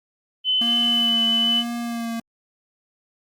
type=tone with pitch glide; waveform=sine; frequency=3033 to 3002 Hz; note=F#7 to F#7; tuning=+42 to +24 cents; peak=-17 dBFS; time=0.44-1.64 s; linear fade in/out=50 ms; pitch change=-18 cents; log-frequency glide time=0.72-1.06 s
type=tone with vibrato; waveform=square; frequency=233.1 Hz; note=A#3; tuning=in tune; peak=-26 dBFS; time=0.61-2.2 s; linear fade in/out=5 ms; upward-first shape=sine; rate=1.1 Hz; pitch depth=27 cents each way
effects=Opus 32 kbps